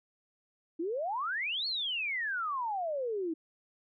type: exponential two-way sweep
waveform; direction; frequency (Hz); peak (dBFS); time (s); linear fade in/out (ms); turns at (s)
sine; up then down; 311.1 to 4435 to 311.1; -31; 0.79-3.34; 10; 1.67
effects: none